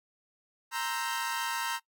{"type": "chord", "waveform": "sawtooth", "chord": "C dominant seventh", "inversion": "third", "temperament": "equal", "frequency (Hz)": [932.3, 1046.5, 1318.5, 1568], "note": ["Bb5", "C6", "E6", "G6"], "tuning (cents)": [0, 0, 0, 0], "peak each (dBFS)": [-30, -36, -35, -34], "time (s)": [0.71, 1.8], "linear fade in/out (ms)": 50, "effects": ["noise-tail reverb RT60 0.1 s tail -20 dB re dry"]}